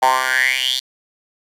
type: tone with high-pass filter sweep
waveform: 10% pulse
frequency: 129.7 Hz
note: C3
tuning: 15 cents flat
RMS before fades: -17 dBFS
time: 0.02-0.8 s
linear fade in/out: 10 ms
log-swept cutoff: 820 to 4000 Hz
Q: 7
effects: resampled to 32000 Hz